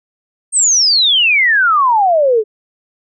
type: exponential sweep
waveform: sine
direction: down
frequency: 8690 to 412.8 Hz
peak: -8 dBFS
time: 0.52-2.44 s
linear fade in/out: 50 ms
effects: none